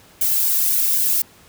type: noise with flanger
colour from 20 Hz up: violet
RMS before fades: -18 dBFS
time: 0.21-1.22 s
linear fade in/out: 5 ms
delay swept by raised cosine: 1.5 to 2.11 ms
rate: 3.9 Hz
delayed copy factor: -1
effects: pink hiss -49 dBFS RMS until 1.48 s + high-pass 60 Hz 12 dB/octave